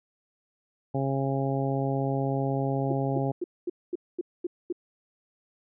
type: harmonic tone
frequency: 136.1 Hz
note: C#3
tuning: 31 cents flat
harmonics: 1 / 2 / 3 / 4 / 5 / 6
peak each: -28 / -31 / -33 / -34 / -35 / -36 dBFS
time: 0.94-3.32 s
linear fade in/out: 10 ms
type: tone bursts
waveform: sine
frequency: 352.4 Hz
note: F4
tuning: 16 cents sharp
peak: -26 dBFS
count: 8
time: 2.9-4.726 s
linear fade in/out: 5 ms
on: 27 ms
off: 230 ms
effects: none